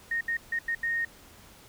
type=tone bursts at uneven times; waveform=sine; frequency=1853 Hz; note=A#6; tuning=11 cents flat; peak=-26 dBFS; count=5; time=0.11-0.21 / 0.28-0.37 / 0.52-0.59 / 0.68-0.75 / 0.83-1.05 s; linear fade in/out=5 ms; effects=pink hiss -53 dBFS RMS until 1.68 s